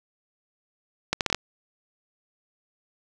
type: accelerating click train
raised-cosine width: 0.2 ms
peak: -5 dBFS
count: 6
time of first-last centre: 1.13-1.346 s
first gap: 78 ms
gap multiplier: 0.7
effects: none